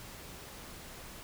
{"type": "silence", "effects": ["pink hiss -48 dBFS RMS until 1.23 s"]}